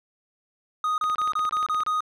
triangle tone bursts, 1244.5 Hz, D#6, in tune, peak -20 dBFS, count 7, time 0.84-2.006 s, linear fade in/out 2 ms, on 140 ms, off 31 ms
click train, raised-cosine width 0.3 ms, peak -22 dBFS, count 15, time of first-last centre 1.04-1.864 s, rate 17 Hz
effects none

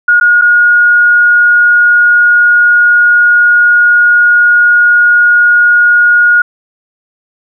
sine tone with dropouts, 1438 Hz, F#6, 50 cents flat, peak -3 dBFS, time 0.08-6.42 s, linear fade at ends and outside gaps 5 ms, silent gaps 0.2-0.21 / 0.414-0.419 s, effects none

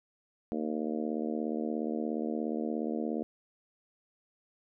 harmonic tone, 77 Hz, D#2, 17 cents flat, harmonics 3 / 4 / 5 / 6 / 7 / 8 / 9, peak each -34 / -36 / -40 / -39 / -43 / -44 / -45 dBFS, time 0.52-3.23 s, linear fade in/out 0 ms, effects none

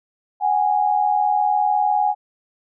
sine tone pair together, 746 / 825.9 Hz, F#5 / G#5, +14 / -10 cents, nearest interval major second, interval 176 cents, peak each -20 / -17 dBFS, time 0.4-2.15 s, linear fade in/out 50 ms, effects none

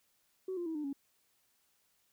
sine tone with pitch steps, 375.5 / 348.3 / 323.1 / 299.8 / 278.1 Hz, F#4 / F4 / E4 / D4 / C#4, +26 / -5 / -35 / +36 / +6 cents, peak -34 dBFS, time 0.48-0.93 s, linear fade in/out 5 ms, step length 90 ms, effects tanh soft clip ceiling -31 dBFS + white hiss -74 dBFS RMS until 2.12 s

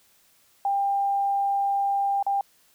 sine tone with dropouts, 796 Hz, G5, 26 cents sharp, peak -21 dBFS, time 0.65-2.41 s, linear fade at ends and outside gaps 2 ms, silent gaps 2.227-2.265 s, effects white hiss -61 dBFS RMS until 2.74 s

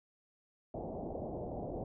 white low-pass noise, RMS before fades -41 dBFS, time 0.74-1.84 s, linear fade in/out 2 ms, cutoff 730 Hz, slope 48 dB/octave, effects none

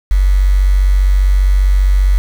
sine tone with quantisation, 47.52 Hz, F#1, 47 cents sharp, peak -7 dBFS, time 0.11-2.18 s, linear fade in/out 0 ms, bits 5, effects none

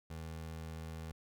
25% pulse tone, 80.4 Hz, E2, 43 cents flat, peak -39 dBFS, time 0.1-1.12 s, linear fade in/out 5 ms, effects none

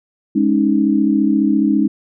sine chord, Ab suspended fourth, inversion none, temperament just, 207.7 / 276.9 / 311.5 Hz, Ab3 / Db4 / Eb4, 0 / -2 / +2 cents, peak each -16 dBFS, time 0.35-1.88 s, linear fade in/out 10 ms, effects none

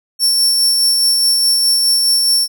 sawtooth tone with tremolo, 5440 Hz, F8, 46 cents flat, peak -7 dBFS, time 0.19-2.48 s, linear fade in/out 50 ms, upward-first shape sine, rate 4.8 Hz, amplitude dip 25%, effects none

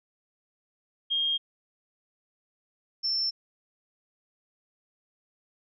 sine tone pair in turn, 3229 / 5365 Hz, G#7 / E8, -49 / +30 cents, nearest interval major sixth, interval 879 cents, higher second, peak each -24 / -25 dBFS, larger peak first, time 1.1-1.38 / 3.03-3.31 s, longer neither, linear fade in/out 20 ms, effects none

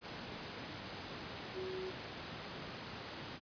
sine tone in noise, 374 Hz, F#4, 19 cents sharp, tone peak -40 dBFS, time 1.53-1.93 s, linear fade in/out 50 ms, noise pink, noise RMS -45 dBFS, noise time 0.01-3.4 s, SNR +2 dB, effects high-pass 100 Hz 12 dB/octave + resampled to 11025 Hz

